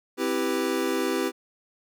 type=chord; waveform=square; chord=C major seventh; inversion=none; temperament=equal; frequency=261.6 / 329.6 / 392 / 493.9 Hz; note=C4 / E4 / G4 / B4; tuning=0 / 0 / 0 / 0 cents; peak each=-31 / -30 / -29 / -32 dBFS; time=0.17-1.32 s; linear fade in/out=50 ms; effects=none